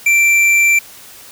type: tone with tanh clipping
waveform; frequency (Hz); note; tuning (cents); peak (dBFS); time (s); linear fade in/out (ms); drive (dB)
sine; 2349; D7; 0; -10; 0.06-0.79; 5; 11
effects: white hiss -38 dBFS RMS until 1.31 s